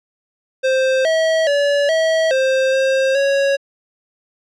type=tone with pitch steps; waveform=square; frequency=524 / 644 / 572 / 645 / 527 / 532 / 554 Hz; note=C5 / E5 / D5 / E5 / C5 / C5 / C#5; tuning=+2 / -41 / -46 / -38 / +12 / +29 / -1 cents; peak=-14 dBFS; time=0.63-3.57 s; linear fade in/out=20 ms; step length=420 ms; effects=low-pass 5000 Hz 12 dB/octave